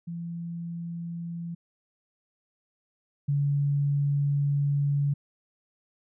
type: tone pair in turn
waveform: sine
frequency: 169.5 / 142.56 Hz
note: E3 / C#3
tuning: +49 / +49 cents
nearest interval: minor third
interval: 300 cents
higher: first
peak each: -32 / -22 dBFS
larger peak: second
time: 0.07-1.55 / 3.28-5.14 s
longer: second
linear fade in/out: 10 ms
effects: none